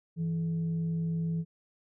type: tone with frequency modulation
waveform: sine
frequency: 164.81 Hz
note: E3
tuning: in tune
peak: -28 dBFS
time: 0.16-1.45 s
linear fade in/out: 50 ms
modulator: 263 Hz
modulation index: 0.21
effects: none